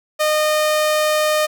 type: tone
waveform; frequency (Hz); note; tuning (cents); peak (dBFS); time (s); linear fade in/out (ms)
sawtooth; 612; D#5; -29; -11; 0.19-1.47; 20
effects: none